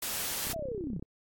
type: noise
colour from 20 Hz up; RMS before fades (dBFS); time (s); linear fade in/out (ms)
white; -34; 0.02-0.53; 5
type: click train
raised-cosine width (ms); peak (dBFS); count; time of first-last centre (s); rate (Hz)
3; -29; 19; 0.47-1.026; 32.4
type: linear sweep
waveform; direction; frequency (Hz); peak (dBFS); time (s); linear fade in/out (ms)
sine; down; 698.5 to 136.7; -34; 0.53-0.99; 10
effects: AAC 64 kbps